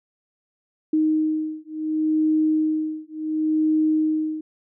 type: beating tone pair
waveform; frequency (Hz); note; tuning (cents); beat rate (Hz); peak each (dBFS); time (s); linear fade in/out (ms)
sine; 311.1 / 311.8; D#4 / D#4; 0 / +4; 0.7; -22; 0.93-4.41; 5
effects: none